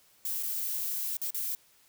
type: noise with dropouts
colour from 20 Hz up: violet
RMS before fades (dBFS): -33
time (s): 0.25-1.55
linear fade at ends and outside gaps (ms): 1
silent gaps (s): 0.427-0.432 / 1.169-1.216 / 1.305-1.345
effects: white hiss -63 dBFS RMS until 1.88 s